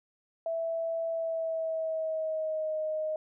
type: tone with pitch glide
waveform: sine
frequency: 659.3 to 622.3 Hz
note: E5 to D#5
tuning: 0 to 0 cents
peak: -29 dBFS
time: 0.46-3.16 s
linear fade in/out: 2 ms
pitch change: -100 cents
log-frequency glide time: 1.1-2.77 s
effects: none